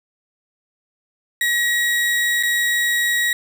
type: tone with dropouts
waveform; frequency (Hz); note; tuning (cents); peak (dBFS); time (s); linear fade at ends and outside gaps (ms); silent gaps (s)
35% pulse; 1906; A#6; +38; -15; 1.41-3.33; 2; 2.428-2.433
effects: 9-bit